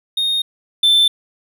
triangle tone pair in turn, 3700 / 3541 Hz, A#7 / A7, -14 / +10 cents, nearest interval minor second, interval 76 cents, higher first, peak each -14 / -8 dBFS, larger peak second, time 0.17-0.42 / 0.83-1.08 s, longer neither, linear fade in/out 5 ms, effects none

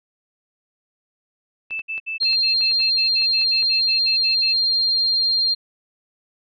sine tone bursts, 2637 Hz, E7, in tune, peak -24 dBFS, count 16, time 1.7-4.535 s, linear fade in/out 20 ms, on 120 ms, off 61 ms
clicks, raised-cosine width 0.3 ms, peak -25 dBFS, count 11, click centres 1.708 / 1.793 / 1.979 / 2.231 / 2.33 / 2.61 / 2.714 / 2.803 / 3.22 / 3.415 / 3.626 s
sine tone, 4196 Hz, C8, 4 cents sharp, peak -16 dBFS, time 2.2-5.55 s, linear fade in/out 20 ms
effects none

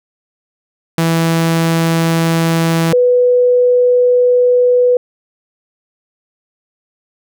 sawtooth / sine tone pair in turn, 164.81 / 493.9 Hz, E3 / B4, 0 / 0 cents, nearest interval octave + perfect fifth, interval 1900 cents, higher second, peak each -7 dBFS, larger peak neither, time 0.98-2.93 / 2.93-4.97 s, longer second, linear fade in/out 2 ms, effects none

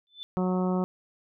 sine tone with exponential growth, 3520 Hz, A7, in tune, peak -33 dBFS, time 0.07-0.23 s, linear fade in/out 0 ms, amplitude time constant 34 ms
harmonic tone, 183.5 Hz, F#3, 14 cents flat, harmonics 1 / 2 / 3 / 4 / 5 / 6 / 7, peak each -25 / -31 / -35 / -37 / -39 / -41 / -42 dBFS, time 0.37-0.84 s, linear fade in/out 0 ms
effects none

